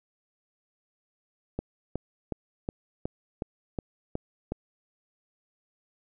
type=click train; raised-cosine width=2 ms; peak=-17 dBFS; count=9; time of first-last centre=1.59-4.52 s; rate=2.73 Hz; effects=none